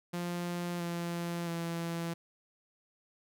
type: tone with pitch steps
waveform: sawtooth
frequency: 174.61 / 171.41 / 168.27 Hz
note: F3 / F3 / E3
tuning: 0 / -32 / +36 cents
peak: -30 dBFS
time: 0.13-2.14 s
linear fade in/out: 10 ms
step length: 670 ms
effects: none